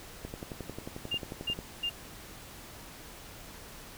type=click train; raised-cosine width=2 ms; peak=-25 dBFS; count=16; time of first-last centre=0.25-1.589 s; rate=11.2 Hz
type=tone bursts; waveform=sine; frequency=2805 Hz; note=F7; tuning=7 cents sharp; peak=-29 dBFS; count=3; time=1.11-1.897 s; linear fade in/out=10 ms; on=69 ms; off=290 ms
effects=pink hiss -48 dBFS RMS until 3.97 s